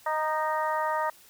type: harmonic tone with a mistuned harmonic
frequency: 311.1 Hz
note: D#4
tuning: in tune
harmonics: 2 / 3 / 4 / 5 / 6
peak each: -31 / -28 / -32 / -40 / -36 dBFS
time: 0.06-1.1 s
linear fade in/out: 5 ms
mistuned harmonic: 4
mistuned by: -19 cents
effects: white hiss -55 dBFS RMS until 1.29 s